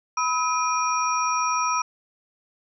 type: tone cluster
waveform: sine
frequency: 990 / 1284 / 2442 / 5650 Hz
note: B5 / E6 / D#7 / F8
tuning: +4 / -46 / -33 / +19 cents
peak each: -25 / -24 / -31 / -30 dBFS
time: 0.17-1.82 s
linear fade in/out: 5 ms
effects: none